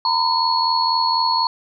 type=tone cluster; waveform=sine; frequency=922 / 1006 / 4353 Hz; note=A#5 / B5 / C#8; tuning=-19 / +32 / -32 cents; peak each=-20 dBFS; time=0.05-1.47 s; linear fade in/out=2 ms; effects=none